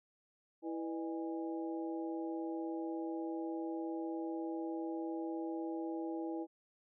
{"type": "harmonic tone with a mistuned harmonic", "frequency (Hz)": 164.1, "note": "E3", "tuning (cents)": -8, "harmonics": [2, 3, 4, 5], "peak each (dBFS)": [-38, -46, -49, -48], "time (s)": [0.62, 6.47], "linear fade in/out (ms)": 50, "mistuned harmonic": 4, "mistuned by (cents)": -130, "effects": []}